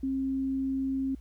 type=tone; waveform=sine; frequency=267.4 Hz; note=C4; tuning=38 cents sharp; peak=-27 dBFS; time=0.03-1.15 s; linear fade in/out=5 ms; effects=added 60 Hz sine -44 dBFS peak until 1.2 s + pink hiss -68 dBFS RMS until 1.2 s